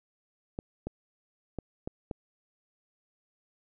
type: clicks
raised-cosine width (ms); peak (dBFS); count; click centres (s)
2; -21; 5; 0.589 / 0.87 / 1.587 / 1.875 / 2.112
effects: none